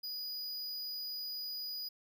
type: tone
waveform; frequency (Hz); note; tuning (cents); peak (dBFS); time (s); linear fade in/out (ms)
square; 4928; D#8; -17; -39; 0.03-1.89; 10
effects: none